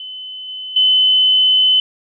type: tone with level steps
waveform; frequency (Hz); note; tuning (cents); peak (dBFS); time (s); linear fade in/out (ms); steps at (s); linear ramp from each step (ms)
sine; 3032; F#7; +42; -27 / -25 / -9; 0-1.8; 2; 0.48 / 0.76; 5
effects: none